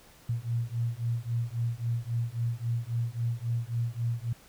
sine beating tone pair, 115.7 / 119.4 Hz, A#2 / A#2, -13 / +42 cents, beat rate 3.7 Hz, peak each -31 dBFS, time 0.29-4.33 s, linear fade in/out 5 ms, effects pink hiss -56 dBFS RMS until 4.48 s

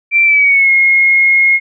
sine tone with pitch glide, 2349 to 2154 Hz, D7 to C7, 0 to +50 cents, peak -6 dBFS, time 0.11-1.6 s, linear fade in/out 50 ms, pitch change -150 cents, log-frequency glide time 0.24-0.71 s, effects none

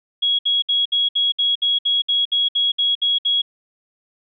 sine tone bursts, 3322 Hz, G#7, in tune, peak -15 dBFS, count 14, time 0.22-3.419 s, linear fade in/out 10 ms, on 170 ms, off 63 ms, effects none

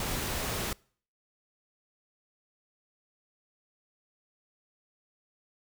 pink noise, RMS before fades -33 dBFS, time 0-0.73 s, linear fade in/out 2 ms, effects noise-tail reverb RT60 0.5 s tail -25 dB re dry

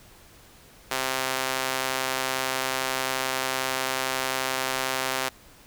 sawtooth tone with high-pass filter, 131.2 Hz, C3, 5 cents sharp, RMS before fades -28 dBFS, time 0.91-5.29 s, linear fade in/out 5 ms, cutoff 720 Hz, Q 0.56, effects pink hiss -52 dBFS RMS until 5.66 s

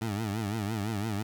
20% pulse tone with vibrato, 106.2 Hz, G#2, 39 cents sharp, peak -25 dBFS, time 0.01-1.23 s, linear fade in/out 10 ms, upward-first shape triangle, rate 5.9 Hz, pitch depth 160 cents each way, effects 10-bit

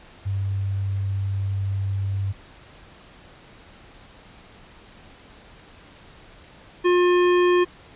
sine / square tone pair in turn, 98 / 356.2 Hz, G2 / F4, 0 / +34 cents, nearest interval octave + minor seventh, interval 2234 cents, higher second, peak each -22 / -16 dBFS, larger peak second, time 0.25-2.33 / 6.84-7.65 s, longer first, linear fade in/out 20 ms, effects pink hiss -48 dBFS RMS until 7.95 s + resampled to 8000 Hz

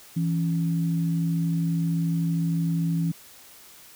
sine tone pair together, 165.9 / 279 Hz, E3 / C#4, +11 / +11 cents, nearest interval major sixth, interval 900 cents, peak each -22 / -32 dBFS, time 0.16-3.12 s, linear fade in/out 10 ms, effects white hiss -49 dBFS RMS until 3.95 s

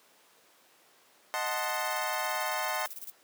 25% pulse chord, D# diminished seventh, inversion none, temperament equal, 622.3 / 740 / 880 / 1046.5 Hz, D#5 / F#5 / A5 / C6, 0 / 0 / 0 / 0 cents, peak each -32 dBFS, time 1.34-2.86 s, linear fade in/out 0 ms
violet noise with tremolo, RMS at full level -41 dBFS, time 1.46-3.12 s, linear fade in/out 10 ms, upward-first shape square, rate 18 Hz, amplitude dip 80%
effects pink hiss -61 dBFS RMS until 3.23 s + high-pass 400 Hz 12 dB/octave

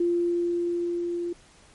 sine tone with level ramp, 346.2 Hz, F4, 15 cents flat, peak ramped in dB -20 to -27 dBFS, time 0-1.33 s, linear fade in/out 5 ms, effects pink hiss -55 dBFS RMS until 1.74 s + MP3 48 kbps

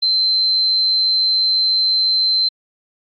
sine tone, 4097 Hz, C8, 37 cents flat, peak -13 dBFS, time 0.02-2.49 s, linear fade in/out 10 ms, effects AAC 64 kbps

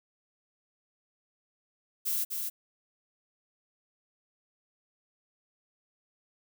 violet noise with echo, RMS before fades -30 dBFS, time 2.05-2.25 s, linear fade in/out 20 ms, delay 250 ms, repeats 1, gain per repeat -4 dB, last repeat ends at 2.5 s, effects none

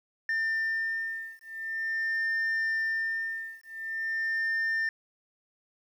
sine beating tone pair, 1800 / 1800.45 Hz, A6 / A6, +39 / +39 cents, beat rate 0.45 Hz, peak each -29 dBFS, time 0.29-4.89 s, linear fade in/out 2 ms, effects tanh soft clip ceiling -25 dBFS + 10-bit

